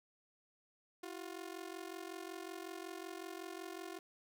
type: ring-modulated tone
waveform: sawtooth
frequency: 355.3 Hz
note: F4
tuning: 30 cents sharp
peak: -38 dBFS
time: 1.03-3.99 s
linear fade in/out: 2 ms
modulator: 22.7 Hz
effects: none